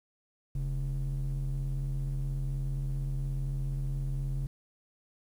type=ring-modulated tone; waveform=triangle; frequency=87.31 Hz; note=F2; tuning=in tune; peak=-24 dBFS; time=0.55-4.47 s; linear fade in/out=5 ms; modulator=47.9 Hz; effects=tanh soft clip ceiling -21 dBFS + 10-bit